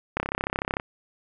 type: click train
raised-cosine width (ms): 0.5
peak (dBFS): -10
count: 22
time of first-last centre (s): 0.17-0.799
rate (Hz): 33.4
effects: none